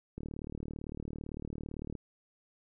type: click train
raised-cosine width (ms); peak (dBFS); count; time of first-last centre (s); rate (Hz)
3; -27; 68; 0.18-1.952; 37.8
effects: none